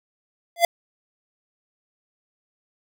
square tone with exponential growth, 684 Hz, F5, 36 cents flat, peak -10 dBFS, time 0.56-0.65 s, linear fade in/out 2 ms, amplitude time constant 19 ms, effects none

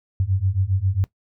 sine beating tone pair, 91.7 / 99.1 Hz, F#2 / G2, -15 / +19 cents, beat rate 7.4 Hz, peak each -22 / -21 dBFS, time 0.2-1.04 s, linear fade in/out 0 ms, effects noise-tail reverb RT60 0.1 s tail -18 dB re dry

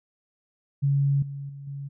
sine tone with level steps, 140 Hz, C#3, 18 cents sharp, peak -19 / -32 / -37 / -32 dBFS, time 0.82-1.89 s, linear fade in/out 20 ms, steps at 1.22 / 1.49 / 1.67 s, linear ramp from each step 5 ms, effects none

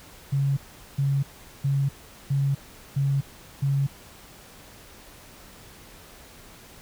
sine tone bursts, 138.59 Hz, C#3, in tune, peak -20 dBFS, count 6, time 0.32-3.87 s, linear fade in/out 10 ms, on 250 ms, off 410 ms, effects pink hiss -48 dBFS RMS until 6.81 s

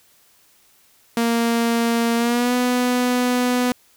sawtooth tone with pitch glide, 232.5 to 247.8 Hz, A#3 to B3, -4 to +6 cents, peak -13 dBFS, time 1.17-3.72 s, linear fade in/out 2 ms, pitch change +110 cents, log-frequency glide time 2.16-2.54 s, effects white hiss -56 dBFS RMS until 3.96 s

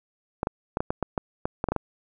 clicks, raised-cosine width 1 ms, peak -11 dBFS, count 12, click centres 0.431 / 0.471 / 0.771 / 0.805 / 0.905 / 1.027 / 1.178 / 1.455 / 1.641 / 1.687 / 1.72 / 1.763 s, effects none

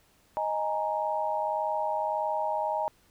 sine chord, D# suspended fourth, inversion none, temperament equal, 622.3 / 830.6 / 932.3 Hz, D#5 / G#5 / A#5, 0 / 0 / 0 cents, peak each -31 dBFS, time 0.37-2.88 s, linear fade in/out 0 ms, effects pink hiss -64 dBFS RMS until 3.1 s

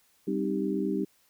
harmonic tone with a mistuned harmonic, 65.41 Hz, C2, in tune, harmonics 3 / 4 / 5 / 6, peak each -31 / -34 / -31 / -32 dBFS, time 0.27-1.05 s, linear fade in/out 10 ms, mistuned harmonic 5, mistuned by -93 cents, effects white hiss -66 dBFS RMS until 1.29 s

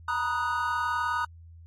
triangle chord, B major seventh, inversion third, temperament equal with one note detuned, 932.3 / 971.9 / 1244.5 / 1480 Hz, A#5 / B5 / D#6 / F#6, 0 / -28 / 0 / 0 cents, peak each -31 / -31 / -28 / -30 dBFS, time 0.08-1.25 s, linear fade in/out 5 ms, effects added 83 Hz sine -46 dBFS peak until 1.66 s + AAC 64 kbps

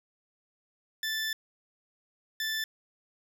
20% pulse tone pair in turn, 1760 / 1760 Hz, A6 / A6, 0 / 0 cents, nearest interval unison, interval 0 cents, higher neither, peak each -25 dBFS, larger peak neither, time 1.03-1.33 / 2.4-2.64 s, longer first, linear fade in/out 2 ms, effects none

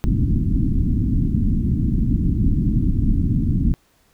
pink low-pass noise, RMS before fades -18 dBFS, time 0.04-3.74 s, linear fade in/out 0 ms, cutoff 290 Hz, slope 48 dB/octave, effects pink hiss -60 dBFS RMS until 4.13 s

